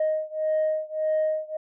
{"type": "beating tone pair", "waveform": "sine", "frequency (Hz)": [622.3, 624], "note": ["D#5", "D#5"], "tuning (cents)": [0, 5], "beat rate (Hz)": 1.7, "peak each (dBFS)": [-24, -25], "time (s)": [0, 1.57], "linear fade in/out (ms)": 5, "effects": ["tanh soft clip ceiling -18 dBFS"]}